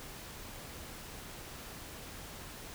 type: silence
effects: pink hiss -47 dBFS RMS until 2.74 s